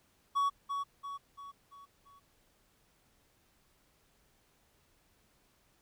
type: tone with echo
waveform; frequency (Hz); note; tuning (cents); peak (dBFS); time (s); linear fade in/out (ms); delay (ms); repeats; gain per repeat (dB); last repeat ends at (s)
triangle; 1124; C#6; +24; -25; 0.35-0.5; 20; 340; 5; -6; 2.2
effects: pink hiss -70 dBFS RMS until 5.81 s